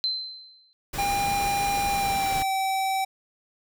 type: tone with exponential decay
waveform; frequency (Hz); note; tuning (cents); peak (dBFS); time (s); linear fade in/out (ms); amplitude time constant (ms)
sine; 4085; C8; -42; -21; 0.04-0.73; 0; 150
type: noise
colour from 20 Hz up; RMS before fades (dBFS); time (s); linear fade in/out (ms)
pink; -33; 0.93-2.43; 10
type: tone with pitch glide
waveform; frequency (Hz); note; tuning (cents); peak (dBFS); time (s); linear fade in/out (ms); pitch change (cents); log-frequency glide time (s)
square; 802 to 769.8; G5 to G5; +39 to -32; -24; 0.98-3.05; 10; -71; 1.9-2.51
effects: none